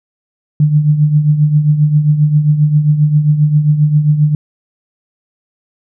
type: tone with tremolo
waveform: sine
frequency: 150 Hz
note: D3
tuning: 37 cents sharp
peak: -4 dBFS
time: 0.6-4.35 s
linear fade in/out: 2 ms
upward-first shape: triangle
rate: 7.5 Hz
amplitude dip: 70%
effects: none